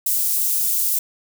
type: high-pass noise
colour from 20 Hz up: white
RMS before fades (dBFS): -20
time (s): 0.06-0.99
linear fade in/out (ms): 5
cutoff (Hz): 9100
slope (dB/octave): 12
effects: none